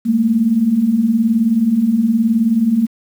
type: beating tone pair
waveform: sine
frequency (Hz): 210 / 229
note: G#3 / A#3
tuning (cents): +19 / -31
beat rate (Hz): 19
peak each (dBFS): -18 / -12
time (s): 0.05-2.87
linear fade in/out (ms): 20
effects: 7-bit